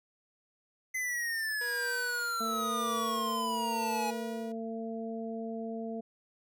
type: exponential sweep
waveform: square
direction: down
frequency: 2049 to 830.6 Hz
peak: -32 dBFS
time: 0.94-4.11 s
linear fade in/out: 10 ms
type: tone with tremolo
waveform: sawtooth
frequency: 482.3 Hz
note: B4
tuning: 41 cents flat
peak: -33 dBFS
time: 1.61-4.52 s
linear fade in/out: 2 ms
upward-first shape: triangle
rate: 0.93 Hz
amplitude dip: 90%
type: harmonic tone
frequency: 225.8 Hz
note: A3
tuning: 45 cents sharp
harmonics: 1 / 2 / 3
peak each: -37 / -40 / -42 dBFS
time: 2.4-6.01 s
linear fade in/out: 10 ms
effects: none